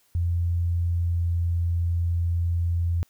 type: tone with pitch glide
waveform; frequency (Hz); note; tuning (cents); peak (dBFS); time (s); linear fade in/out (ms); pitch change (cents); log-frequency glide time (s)
sine; 86 to 85.5; F2 to F2; -26 to -36; -21; 0.15-3.03; 0; -10; 0.96-1.27
effects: white hiss -64 dBFS RMS until 3.09 s